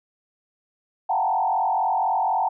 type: tone with frequency modulation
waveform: sine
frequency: 823 Hz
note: G#5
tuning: 16 cents flat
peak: -19 dBFS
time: 1.09-2.49 s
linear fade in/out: 10 ms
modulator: 44 Hz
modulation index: 2.5
effects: none